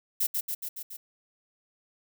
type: noise with echo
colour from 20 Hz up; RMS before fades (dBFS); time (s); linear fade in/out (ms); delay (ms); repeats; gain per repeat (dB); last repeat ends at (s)
violet; -26; 0.2-0.27; 10; 140; 5; -3; 0.97
effects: none